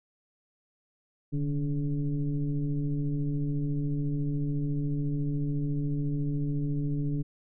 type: tone with frequency modulation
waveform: sine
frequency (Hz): 147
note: D3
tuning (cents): +2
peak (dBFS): -26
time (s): 1.32-7.23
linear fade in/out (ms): 20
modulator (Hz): 140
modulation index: 1
effects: none